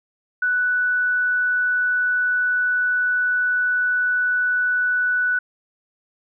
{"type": "tone", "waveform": "sine", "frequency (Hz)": 1484, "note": "F#6", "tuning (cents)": 5, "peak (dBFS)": -17, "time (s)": [0.42, 5.39], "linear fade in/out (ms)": 5, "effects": []}